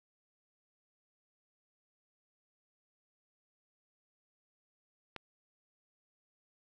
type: click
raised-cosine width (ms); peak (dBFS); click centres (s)
0.3; -25; 5.163
effects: none